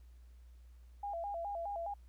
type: tone with vibrato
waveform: sine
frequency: 740 Hz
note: F#5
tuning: in tune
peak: -37 dBFS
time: 1.03-1.94 s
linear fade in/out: 5 ms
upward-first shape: square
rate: 4.8 Hz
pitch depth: 160 cents each way
effects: added 60 Hz sine -54 dBFS peak until 2.08 s + pink hiss -75 dBFS RMS until 2.08 s

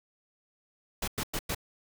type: noise bursts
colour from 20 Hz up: pink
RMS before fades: -32 dBFS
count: 4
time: 1.02-1.548 s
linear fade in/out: 5 ms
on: 57 ms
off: 100 ms
effects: none

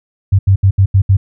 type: tone bursts at uneven times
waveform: sine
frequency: 97.1 Hz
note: G2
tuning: 16 cents flat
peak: -5 dBFS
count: 6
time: 0.32-0.39 / 0.47-0.56 / 0.63-0.71 / 0.78-0.86 / 0.94-1.02 / 1.09-1.17 s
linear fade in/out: 10 ms
effects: none

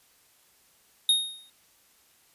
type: tone with exponential decay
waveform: square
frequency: 3721 Hz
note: A#7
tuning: 4 cents flat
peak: -17 dBFS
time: 1.09-1.5 s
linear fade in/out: 2 ms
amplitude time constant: 87 ms
effects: white hiss -62 dBFS RMS until 2.34 s + resampled to 32000 Hz

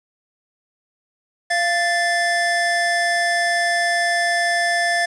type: tone pair together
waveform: square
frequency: 690 / 1758.9 Hz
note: F5 / A6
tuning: -21 / -1 cents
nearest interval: octave + major third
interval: 1620 cents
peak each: -21 / -20 dBFS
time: 1.5-5.06 s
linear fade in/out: 10 ms
effects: resampled to 22050 Hz + 7-bit

